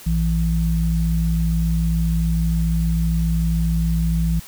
sine tone pair together, 58.44 / 165.3 Hz, A#1 / E3, +5 / +5 cents, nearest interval octave + tritone, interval 1800 cents, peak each -19 dBFS, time 0.06-4.4 s, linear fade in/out 10 ms, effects white hiss -41 dBFS RMS until 4.47 s

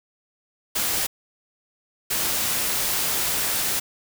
white noise bursts at uneven times, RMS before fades -24 dBFS, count 2, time 0.75-1.07 / 2.1-3.8 s, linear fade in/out 10 ms, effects none

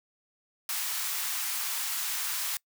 white high-pass noise, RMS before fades -32 dBFS, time 0.69-2.57 s, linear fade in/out 2 ms, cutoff 880 Hz, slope 24 dB/octave, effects noise-tail reverb RT60 0.1 s tail -24 dB re dry

